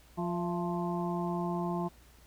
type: harmonic tone with a mistuned harmonic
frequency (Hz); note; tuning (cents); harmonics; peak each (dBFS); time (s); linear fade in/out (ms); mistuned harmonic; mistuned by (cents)
175.1; F3; +5; 1 / 2 / 4 / 5 / 6; -33 / -36 / -39 / -40 / -41; 0.17-1.89; 20; 4; -51
effects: added 60 Hz sine -58 dBFS peak until 2.26 s + pink hiss -61 dBFS RMS until 2.26 s